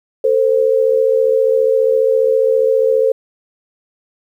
sine tone pair together, 448.5 / 523.3 Hz, A4 / C5, +33 / 0 cents, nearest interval minor third, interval 267 cents, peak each -13 dBFS, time 0.24-3.12 s, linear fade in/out 5 ms, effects 8-bit

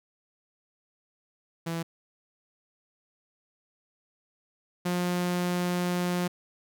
sawtooth tone pair in turn, 166.3 / 177.73 Hz, E3 / F3, +16 / +31 cents, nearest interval minor second, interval 115 cents, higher second, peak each -26 / -22 dBFS, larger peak second, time 1.66-1.83 / 4.85-6.28 s, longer second, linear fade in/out 10 ms, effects none

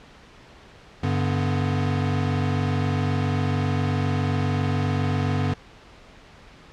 square tone cluster, 97.3 / 144.7 / 247.8 Hz, G2 / D3 / B3, -12 / -25 / +6 cents, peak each -25 / -26 / -29 dBFS, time 1.03-5.54 s, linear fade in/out 5 ms, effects pink hiss -48 dBFS RMS until 6.72 s + low-pass 4000 Hz 12 dB/octave

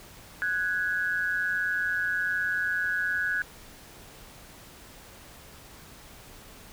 sine tone pair together, 1480 / 1661.2 Hz, F#6 / G#6, 0 / 0 cents, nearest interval major second, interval 200 cents, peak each -28 dBFS, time 0.42-3.42 s, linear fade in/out 0 ms, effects pink hiss -49 dBFS RMS until 6.72 s

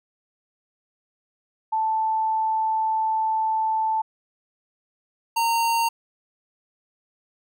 sine / square tone pair in turn, 880 / 921.5 Hz, A5 / A#5, 0 / -20 cents, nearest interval minor second, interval 80 cents, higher second, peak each -20 dBFS, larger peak neither, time 1.72-4.02 / 5.36-5.89 s, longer first, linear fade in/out 10 ms, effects none

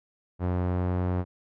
sawtooth tone with low-pass filter, 90.1 Hz, F#2, 45 cents flat, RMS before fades -27 dBFS, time 0.39-1.25 s, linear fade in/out 50 ms, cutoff 1100 Hz, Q 0.75, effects none

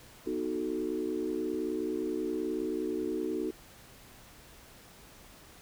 sine chord, B dominant seventh, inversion none, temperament equal with one note detuned, 245.8 / 311.1 / 370 / 440 Hz, B3 / D#4 / F#4 / A4, -8 / 0 / 0 / 0 cents, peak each -39 / -34 / -34 / -37 dBFS, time 0.26-3.51 s, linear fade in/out 10 ms, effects tanh soft clip ceiling -20 dBFS + pink hiss -54 dBFS RMS until 5.61 s

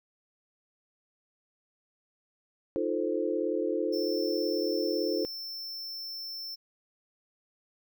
sine chord, F dominant seventh, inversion third, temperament equal, 311.1 / 349.2 / 440 / 523.3 Hz, Eb4 / F4 / A4 / C5, 0 / 0 / 0 / 0 cents, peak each -33 / -32 / -32 / -33 dBFS, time 2.76-5.25 s, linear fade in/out 0 ms
square tone, 5350 Hz, E8, 25 cents sharp, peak -37 dBFS, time 3.92-6.56 s, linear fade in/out 20 ms
effects none

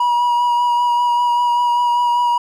triangle tone with vibrato, 964 Hz, B5, 42 cents flat, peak -11 dBFS, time 0-2.38 s, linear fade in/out 5 ms, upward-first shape sine, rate 5.1 Hz, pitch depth 16 cents each way, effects none

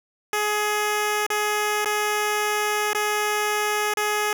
10% pulse tone with dropouts, 420 Hz, G#4, 19 cents sharp, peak -13 dBFS, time 0.33-4.33 s, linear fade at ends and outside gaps 2 ms, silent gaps 1.265-1.302 / 1.847-1.857 / 2.932-2.948 / 3.938-3.971 s, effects none

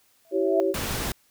sine tone with exponential growth, 659.3 Hz, E5, in tune, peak -18 dBFS, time 0.25-0.6 s, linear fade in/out 0 ms, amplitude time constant 74 ms
sine chord, C# diminished, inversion first, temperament equal with one note detuned, 329.6 / 385.9 / 554.4 Hz, E4 / G4 / C#5, 0 / -27 / 0 cents, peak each -27 / -23 / -26 dBFS, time 0.31-0.75 s, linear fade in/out 50 ms
pink noise, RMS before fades -29 dBFS, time 0.74-1.12 s, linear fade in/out 2 ms
effects white hiss -63 dBFS RMS until 1.3 s

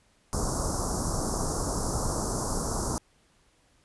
pink band-stop noise, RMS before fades -29 dBFS, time 0.33-2.98 s, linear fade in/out 0 ms, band 1300 to 5200 Hz, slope 48 dB/octave, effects pink hiss -65 dBFS RMS until 3.84 s + resampled to 24000 Hz

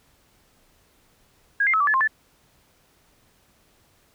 sine tone with pitch steps, 1637 / 2102 / 1294 / 1157 / 1723 / 1057 / 1751 Hz, G#6 / C7 / E6 / D6 / A6 / C6 / A6, -25 / +7 / -32 / -26 / -37 / +17 / -9 cents, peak -17 dBFS, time 1.6-2.076 s, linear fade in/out 5 ms, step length 68 ms, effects pink hiss -61 dBFS RMS until 4.14 s

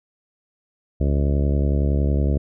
harmonic tone, 70.8 Hz, C#2, 37 cents sharp, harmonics 1 / 2 / 3 / 4 / 5 / 6 / 7 / 8 / 9, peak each -18 / -24 / -28 / -30 / -32 / -34 / -35 / -36 / -37 dBFS, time 1-2.38 s, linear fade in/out 10 ms, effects none

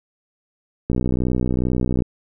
click train, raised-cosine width 3 ms, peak -8 dBFS, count 71, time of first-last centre 0.9-2.022 s, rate 62.4 Hz, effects none

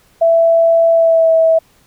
sine tone with pitch glide, 664 to 650.3 Hz, E5 to E5, +12 to -24 cents, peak -7 dBFS, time 0.21-1.59 s, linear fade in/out 10 ms, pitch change -36 cents, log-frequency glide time 0.92-1.32 s, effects pink hiss -52 dBFS RMS until 1.86 s

